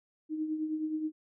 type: tone with tremolo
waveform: sine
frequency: 311.1 Hz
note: D#4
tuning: in tune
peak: -28 dBFS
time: 0.29-1.12 s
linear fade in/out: 50 ms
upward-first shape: triangle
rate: 9.5 Hz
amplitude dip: 60%
effects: none